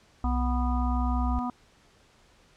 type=harmonic tone; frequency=246.1 Hz; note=B3; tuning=6 cents flat; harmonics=1 / 3 / 4 / 5; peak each=-30 / -35 / -36 / -37 dBFS; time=0.24-1.5 s; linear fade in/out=2 ms
type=tone with pitch glide; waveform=sine; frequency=63 to 62.49 Hz; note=B1 to B1; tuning=+35 to +21 cents; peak=-25 dBFS; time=0.24-1.39 s; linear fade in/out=0 ms; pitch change=-14 cents; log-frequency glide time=0.59-0.7 s
effects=pink hiss -60 dBFS RMS until 2.56 s + low-pass 7000 Hz 12 dB/octave